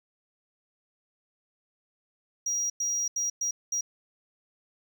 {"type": "tone bursts at uneven times", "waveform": "triangle", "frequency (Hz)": 5730, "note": "F8", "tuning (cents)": 44, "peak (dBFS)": -25, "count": 5, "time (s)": [[2.46, 2.7], [2.8, 3.08], [3.16, 3.3], [3.41, 3.51], [3.72, 3.81]], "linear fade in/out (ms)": 5, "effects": []}